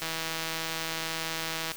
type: click train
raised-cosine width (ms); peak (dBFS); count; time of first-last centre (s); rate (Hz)
0.2; -15; 276; 0.02-1.718; 162
effects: white hiss -42 dBFS RMS until 1.76 s